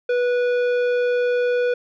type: tone with tanh clipping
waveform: sine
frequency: 490.1 Hz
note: B4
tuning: 13 cents flat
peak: -19 dBFS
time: 0.09-1.74 s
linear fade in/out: 5 ms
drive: 12 dB
effects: none